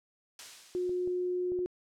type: noise with exponential decay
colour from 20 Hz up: blue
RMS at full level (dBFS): -37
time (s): 0.39-1.5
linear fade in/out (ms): 2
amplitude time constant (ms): 240
type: tone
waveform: sine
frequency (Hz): 360.5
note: F#4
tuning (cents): -45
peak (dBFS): -29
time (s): 0.75-1.66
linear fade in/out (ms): 0
type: clicks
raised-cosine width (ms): 2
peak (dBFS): -34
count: 4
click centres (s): 0.894 / 1.075 / 1.52 / 1.59
effects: low-pass 6000 Hz 12 dB/octave